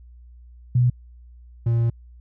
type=tone pair in turn; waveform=sine / triangle; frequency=123.47 / 116.54 Hz; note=B2 / A#2; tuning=0 / 0 cents; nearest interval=minor second; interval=100 cents; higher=first; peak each=-14 / -15 dBFS; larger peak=first; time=0.75-0.9 / 1.66-1.9 s; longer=second; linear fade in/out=5 ms; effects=added 60 Hz sine -43 dBFS peak until 2.2 s